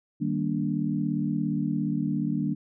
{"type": "chord", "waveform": "sine", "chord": "Eb major seventh", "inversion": "none", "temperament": "equal with one note detuned", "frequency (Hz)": [155.56, 196, 233.1, 290.6], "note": ["Eb3", "G3", "Bb3", "D4"], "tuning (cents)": [0, 0, 0, -18], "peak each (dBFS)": -30, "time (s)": [0.2, 2.55], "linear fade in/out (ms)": 20, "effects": []}